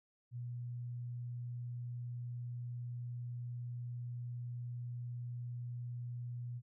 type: tone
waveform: sine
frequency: 121.3 Hz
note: B2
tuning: 31 cents flat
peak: -40 dBFS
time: 0.31-6.62 s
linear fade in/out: 50 ms
effects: none